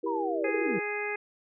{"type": "chord", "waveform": "sine", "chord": "E diminished", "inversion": "none", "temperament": "just", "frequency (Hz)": [329.6, 395.6, 474.7], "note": ["E4", "G4", "Bb4"], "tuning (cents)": [0, 16, 31], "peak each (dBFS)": -33, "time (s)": [0.03, 0.8], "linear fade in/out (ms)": 10}
{"type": "linear sweep", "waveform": "sine", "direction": "down", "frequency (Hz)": [999, 161.3], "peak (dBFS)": -31, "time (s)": [0.06, 0.79], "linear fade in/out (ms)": 10}
{"type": "harmonic tone", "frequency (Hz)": 415.3, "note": "G#4", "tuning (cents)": 0, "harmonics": [1, 2, 3, 4, 5, 6], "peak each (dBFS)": [-34, -39, -44, -38, -35, -38], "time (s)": [0.44, 1.16], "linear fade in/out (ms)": 5}
{"effects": []}